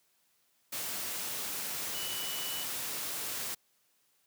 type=tone in noise; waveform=sine; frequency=2960 Hz; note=F#7; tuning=in tune; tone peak=-40 dBFS; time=1.94-2.64 s; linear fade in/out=10 ms; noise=white; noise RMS=-37 dBFS; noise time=0.72-3.55 s; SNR=-6 dB; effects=white hiss -72 dBFS RMS until 4.26 s + high-pass 100 Hz 12 dB/octave